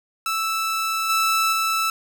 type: tone with level steps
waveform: sawtooth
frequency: 1318 Hz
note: E6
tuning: 1 cent flat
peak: -18 / -14 / -16 dBFS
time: 0.26-1.9 s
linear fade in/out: 2 ms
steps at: 1.09 / 1.52 s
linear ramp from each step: 10 ms
effects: none